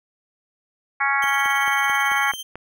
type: harmonic tone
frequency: 277.2 Hz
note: C#4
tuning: in tune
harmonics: 3 / 4 / 5 / 6 / 7 / 8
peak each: -25 / -25 / -25 / -25 / -25 / -25 dBFS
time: 1-2.32 s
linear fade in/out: 10 ms
type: tone with tremolo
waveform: sawtooth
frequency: 3136 Hz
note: G7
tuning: in tune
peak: -25 dBFS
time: 1.22-2.43 s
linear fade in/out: 5 ms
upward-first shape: triangle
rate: 18 Hz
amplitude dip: 60%
type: click train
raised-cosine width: 0.5 ms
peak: -19 dBFS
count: 7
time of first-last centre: 1.24-2.556 s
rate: 4.56 Hz
effects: none